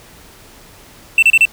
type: tone bursts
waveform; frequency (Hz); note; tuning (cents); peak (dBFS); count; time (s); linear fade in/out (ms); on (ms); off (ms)
triangle; 2679; E7; +27; -4; 4; 1.18-1.453; 2; 45; 31
effects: pink hiss -42 dBFS RMS until 1.52 s